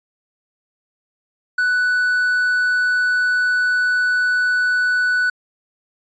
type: tone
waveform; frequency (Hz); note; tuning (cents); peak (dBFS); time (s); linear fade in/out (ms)
triangle; 1486; F#6; +7; -13; 1.58-5.3; 5
effects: resampled to 16000 Hz